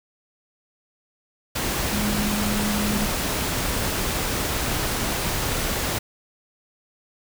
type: tone in noise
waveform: sine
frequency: 208 Hz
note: G#3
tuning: 3 cents sharp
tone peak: -24 dBFS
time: 1.92-3.06 s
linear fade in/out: 10 ms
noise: pink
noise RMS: -25 dBFS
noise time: 1.55-5.99 s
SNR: -2 dB
effects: none